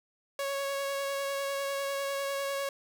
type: tone with vibrato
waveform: sawtooth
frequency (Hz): 554.4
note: C#5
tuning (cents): 0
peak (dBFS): -27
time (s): 0.39-2.69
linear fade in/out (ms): 2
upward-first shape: sine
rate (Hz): 10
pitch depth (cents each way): 13
effects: none